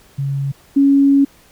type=tone pair in turn; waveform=sine; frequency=138.59 / 277.9 Hz; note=C#3 / C#4; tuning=0 / +4 cents; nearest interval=octave; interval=1204 cents; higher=second; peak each=-17 / -8 dBFS; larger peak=second; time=0.18-0.52 / 0.76-1.25 s; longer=second; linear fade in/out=10 ms; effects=pink hiss -49 dBFS RMS until 1.51 s